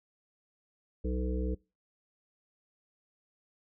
harmonic tone, 62.6 Hz, B1, 24 cents sharp, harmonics 1 / 3 / 5 / 7 / 8, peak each -31 / -38 / -39 / -39 / -43 dBFS, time 1.04-1.55 s, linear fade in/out 10 ms, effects noise-tail reverb RT60 0.3 s tail -25 dB re dry

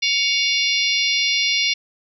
harmonic tone with a mistuned harmonic, 698.5 Hz, F5, in tune, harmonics 3 / 4 / 5 / 6 / 7 / 8, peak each -22 / -23 / -24 / -25 / -25 / -26 dBFS, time 0.02-1.74 s, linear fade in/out 10 ms, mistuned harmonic 3, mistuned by +110 cents, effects none

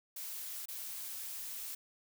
blue noise with dropouts, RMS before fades -43 dBFS, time 0.16-1.75 s, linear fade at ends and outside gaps 5 ms, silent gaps 0.657-0.684 s, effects none

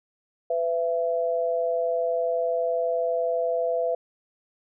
sine tone pair together, 502 / 670.1 Hz, B4 / E5, +28 / +28 cents, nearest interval perfect fourth, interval 500 cents, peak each -25 dBFS, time 0.5-3.95 s, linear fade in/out 5 ms, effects none

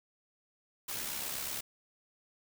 white noise with amplitude modulation, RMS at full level -36 dBFS, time 0.88-1.61 s, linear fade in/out 10 ms, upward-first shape sine, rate 68.1 Hz, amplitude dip 45%, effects none

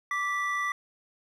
triangle tone pair together, 1169 / 1966 Hz, D6 / B6, -8 / -8 cents, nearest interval major sixth, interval 900 cents, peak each -28 dBFS, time 0.11-0.72 s, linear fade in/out 2 ms, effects none

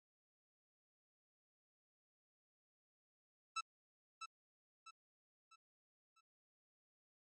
sawtooth tone with echo, 1318.5 Hz, E6, in tune, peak -34 dBFS, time 3.56-3.61 s, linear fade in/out 10 ms, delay 650 ms, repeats 4, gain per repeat -8 dB, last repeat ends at 6.21 s, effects low-pass 12000 Hz 12 dB/octave + MP3 32 kbps

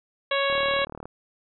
harmonic tone, 554.4 Hz, C#5, in tune, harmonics 1 / 2 / 3 / 4 / 5 / 6 / 7, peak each -25 / -28 / -30 / -31 / -32 / -33 / -33 dBFS, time 0.31-0.85 s, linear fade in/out 5 ms
click train, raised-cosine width 1 ms, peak -23 dBFS, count 22, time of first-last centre 0.5-1.056 s, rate 37.8 Hz
effects none

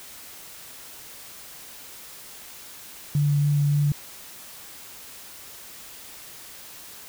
sine tone with vibrato, 145 Hz, D3, 22 cents flat, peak -18 dBFS, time 3.15-3.92 s, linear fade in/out 2 ms, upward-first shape sine, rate 3.5 Hz, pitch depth 10 cents each way, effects white hiss -43 dBFS RMS until 7.08 s

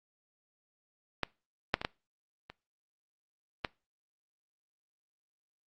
clicks, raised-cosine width 0.3 ms, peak -13 / -8 / -20 / -14 / -28 / -14 dBFS, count 6, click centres 1.233 / 1.741 / 1.815 / 1.849 / 2.5 / 3.648 s, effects noise-tail reverb RT60 0.3 s tail -23 dB re dry + Opus 48 kbps

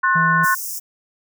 sine chord, F# diminished, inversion second, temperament just, 1065.6 / 1480 / 1776 Hz, C6 / F#6 / A6, +31 / 0 / +16 cents, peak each -17 / -17 / -23 dBFS, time 0.03-0.55 s, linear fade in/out 10 ms
harmonic tone, 164.81 Hz, E3, in tune, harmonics 1 / 3 / 4, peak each -21 / -42 / -38 dBFS, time 0.15-0.45 s, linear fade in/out 10 ms
white high-pass noise, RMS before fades -28 dBFS, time 0.43-0.8 s, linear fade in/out 20 ms, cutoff 5200 Hz, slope 96 dB/octave
effects none

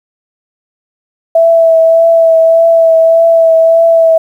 sine tone with vibrato, 658 Hz, E5, 3 cents flat, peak -3 dBFS, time 1.35-4.18 s, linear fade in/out 5 ms, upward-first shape triangle, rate 1.7 Hz, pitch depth 22 cents each way, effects 7-bit

